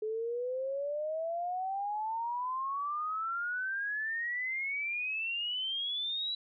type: exponential sweep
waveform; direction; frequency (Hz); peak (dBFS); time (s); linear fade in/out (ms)
sine; up; 426.9 to 3951; -32; 0.02-6.35; 5
effects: none